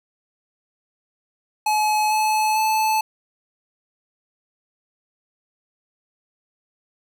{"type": "tone with pitch steps", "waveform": "square", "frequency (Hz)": [853, 861.9, 870.9], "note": ["G#5", "A5", "A5"], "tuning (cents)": [46, -36, -18], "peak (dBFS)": -18, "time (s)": [1.66, 3.01], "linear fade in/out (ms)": 5, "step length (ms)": 450, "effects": []}